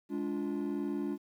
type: chord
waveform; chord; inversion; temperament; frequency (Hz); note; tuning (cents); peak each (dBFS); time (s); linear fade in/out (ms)
triangle; D diminished; second; equal with one note detuned; 207.7 / 289.1 / 349.2; Ab3 / D4 / F4; 0 / -27 / 0; -35 / -32 / -35; 0.09-1.18; 50
effects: tanh soft clip ceiling -25 dBFS + 11-bit